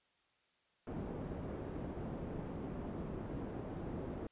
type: low-pass noise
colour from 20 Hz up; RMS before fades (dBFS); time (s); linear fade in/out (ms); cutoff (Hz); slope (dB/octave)
white; -43; 0.87-4.27; 2; 370; 12
effects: white hiss -75 dBFS RMS until 4.31 s + resampled to 8000 Hz